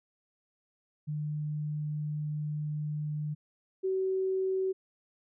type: tone pair in turn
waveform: sine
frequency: 150.4 / 379 Hz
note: D3 / F#4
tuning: +42 / +42 cents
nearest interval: octave + major third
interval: 1600 cents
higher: second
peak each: -31 / -27 dBFS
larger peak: second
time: 1.07-3.35 / 3.83-4.73 s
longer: first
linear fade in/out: 20 ms
effects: none